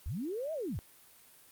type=linear two-way sweep; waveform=sine; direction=up then down; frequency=53.6 to 659.3 to 53.6 Hz; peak=-34 dBFS; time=0.06-0.79 s; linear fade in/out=0 ms; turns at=0.53 s; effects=white hiss -59 dBFS RMS until 1.51 s + Opus 32 kbps